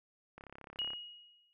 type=click train; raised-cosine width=0.5 ms; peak=-34 dBFS; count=20; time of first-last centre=0.38-0.934 s; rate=34.3 Hz
type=tone with exponential decay; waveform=sine; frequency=2890 Hz; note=F#7; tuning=41 cents flat; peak=-32 dBFS; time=0.79-1.53 s; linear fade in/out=0 ms; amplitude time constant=160 ms
effects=none